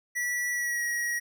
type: tone with pitch glide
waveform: square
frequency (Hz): 1949 to 1903.4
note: B6 to A#6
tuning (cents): -23 to +36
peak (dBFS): -28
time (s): 0.15-1.2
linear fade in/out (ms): 20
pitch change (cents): -41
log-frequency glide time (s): 0.53-0.83
effects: none